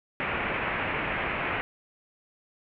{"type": "low-pass noise", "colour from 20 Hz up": "white", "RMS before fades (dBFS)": -30, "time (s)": [0.2, 1.61], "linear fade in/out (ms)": 0, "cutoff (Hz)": 2600, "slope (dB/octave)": 48, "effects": []}